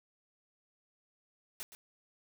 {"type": "noise with echo", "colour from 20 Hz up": "white", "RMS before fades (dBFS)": -42, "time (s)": [1.6, 1.63], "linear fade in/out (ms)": 0, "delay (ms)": 120, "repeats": 1, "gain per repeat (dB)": -11, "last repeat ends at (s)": 1.75, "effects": []}